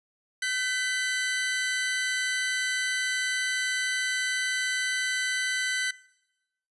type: tone pair together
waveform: sawtooth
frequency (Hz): 1529.8 / 1996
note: G6 / B6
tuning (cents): -43 / +18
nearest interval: perfect fourth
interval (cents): 461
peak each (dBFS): -26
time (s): 0.42-5.91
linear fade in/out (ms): 5
effects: noise-tail reverb RT60 0.9 s tail -20 dB re dry + resampled to 24000 Hz